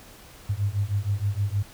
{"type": "beating tone pair", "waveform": "sine", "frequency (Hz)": [98, 104.4], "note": ["G2", "G#2"], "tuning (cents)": [0, 10], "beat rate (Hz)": 6.4, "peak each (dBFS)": -26, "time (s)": [0.49, 1.63], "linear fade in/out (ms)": 10, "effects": ["pink hiss -48 dBFS RMS until 1.73 s"]}